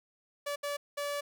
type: tone bursts at uneven times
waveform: sawtooth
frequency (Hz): 576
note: D5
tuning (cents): -34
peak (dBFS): -29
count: 3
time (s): 0.46-0.56 / 0.63-0.77 / 0.97-1.21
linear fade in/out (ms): 10
effects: none